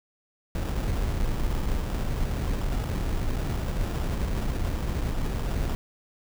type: noise with sample-and-hold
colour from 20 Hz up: brown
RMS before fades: -27 dBFS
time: 0.55-5.75 s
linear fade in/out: 0 ms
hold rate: 2100 Hz
effects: none